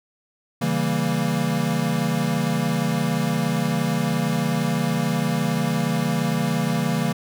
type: chord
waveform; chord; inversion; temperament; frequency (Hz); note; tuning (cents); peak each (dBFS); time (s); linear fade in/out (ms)
square; C# diminished seventh; none; equal; 138.59 / 164.81 / 196 / 233.1; C#3 / E3 / G3 / Bb3; 0 / 0 / 0 / 0; -28 / -25 / -28 / -26; 0.61-7.13; 10
effects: none